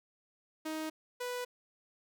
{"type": "tone pair in turn", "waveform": "sawtooth", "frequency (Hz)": [313.8, 493.4], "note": ["D#4", "B4"], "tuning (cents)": [15, -2], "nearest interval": "minor sixth", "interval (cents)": 783, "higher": "second", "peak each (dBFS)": [-32, -32], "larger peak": "neither", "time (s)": [[0.65, 0.9], [1.2, 1.45]], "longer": "neither", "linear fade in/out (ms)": 10, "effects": []}